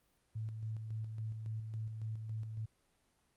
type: tone with tremolo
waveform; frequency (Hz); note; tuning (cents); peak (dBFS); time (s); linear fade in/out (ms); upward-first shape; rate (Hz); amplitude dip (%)
sine; 110; A2; 0; -37; 0.35-2.66; 10; square; 3.6; 40
effects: pink hiss -75 dBFS RMS until 3.36 s + Opus 32 kbps